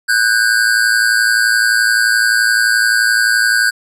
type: tone pair together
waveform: square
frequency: 1488.4 / 1600 Hz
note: F#6 / G6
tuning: +10 / +35 cents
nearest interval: minor second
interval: 125 cents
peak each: -14 dBFS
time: 0.08-3.71 s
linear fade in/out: 20 ms
effects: resampled to 32000 Hz

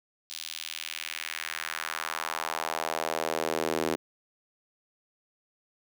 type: tone with high-pass filter sweep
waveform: square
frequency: 40 Hz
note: D#1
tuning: 49 cents sharp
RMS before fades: -33 dBFS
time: 0.3-3.96 s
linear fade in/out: 0 ms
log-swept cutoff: 4000 to 340 Hz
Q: 1.6
effects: none

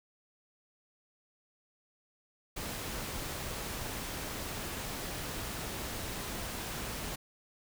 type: noise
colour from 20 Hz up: pink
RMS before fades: -39 dBFS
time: 2.56-7.16 s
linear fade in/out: 10 ms
effects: none

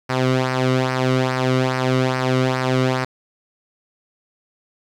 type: tone with flanger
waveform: sawtooth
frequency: 129.1 Hz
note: C3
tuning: 23 cents flat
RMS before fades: -19 dBFS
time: 0.09-3.05 s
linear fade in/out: 10 ms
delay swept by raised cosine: 0.28 to 1.21 ms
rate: 2.4 Hz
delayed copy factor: -0.65
effects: low-pass 5000 Hz 12 dB/octave + 8-bit

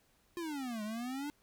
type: exponential two-way sweep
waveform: square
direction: down then up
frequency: 354.7 to 207.7 to 298.7 Hz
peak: -38 dBFS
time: 0.37-1.3 s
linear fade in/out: 0 ms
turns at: 0.83 s
effects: pink hiss -71 dBFS RMS until 1.42 s

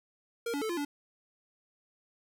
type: tone with pitch steps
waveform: square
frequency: 466.1 / 285.1 / 438.1 / 345.2 / 288.5 Hz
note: A#4 / C#4 / A4 / F4 / D4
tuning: 0 / +49 / -7 / -20 / -31 cents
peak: -32 dBFS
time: 0.46-0.85 s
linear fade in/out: 5 ms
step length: 78 ms
effects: none

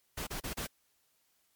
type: noise bursts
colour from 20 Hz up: pink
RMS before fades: -38 dBFS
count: 4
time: 0.17-0.669 s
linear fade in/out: 10 ms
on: 100 ms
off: 33 ms
effects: white hiss -73 dBFS RMS until 1.55 s + MP3 96 kbps

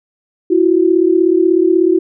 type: tone pair together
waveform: sine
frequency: 333.6 / 370 Hz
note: E4 / F#4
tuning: +21 / 0 cents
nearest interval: major second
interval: 179 cents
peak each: -11 dBFS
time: 0.5-1.99 s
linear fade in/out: 10 ms
effects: none

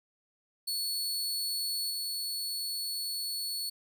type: tone with level steps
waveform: sawtooth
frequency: 4411 Hz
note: C#8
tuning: 9 cents flat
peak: -28 / -30 dBFS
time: 0.67-3.7 s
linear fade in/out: 10 ms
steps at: 1.9 s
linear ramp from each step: 5 ms
effects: none

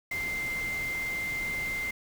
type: tone in noise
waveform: sine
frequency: 2089 Hz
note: C7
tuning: 3 cents flat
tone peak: -30 dBFS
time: 0.11-1.91 s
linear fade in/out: 5 ms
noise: pink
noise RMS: -41 dBFS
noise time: 0.11-1.91 s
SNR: +8 dB
effects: none

